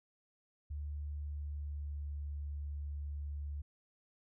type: tone with pitch glide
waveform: sine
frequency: 73.42 to 72.58 Hz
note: D2 to D2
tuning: 0 to -20 cents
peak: -38 dBFS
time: 0.7-3.62 s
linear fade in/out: 10 ms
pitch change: -20 cents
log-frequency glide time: 1.16-2.1 s
effects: none